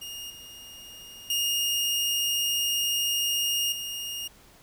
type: tone with level steps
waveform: sawtooth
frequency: 2841 Hz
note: F7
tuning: 29 cents sharp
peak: -33 / -40 / -21 / -29 dBFS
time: 0.01-4.28 s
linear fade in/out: 10 ms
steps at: 0.3 / 1.3 / 3.72 s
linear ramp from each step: 2 ms
effects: pink hiss -55 dBFS RMS until 4.62 s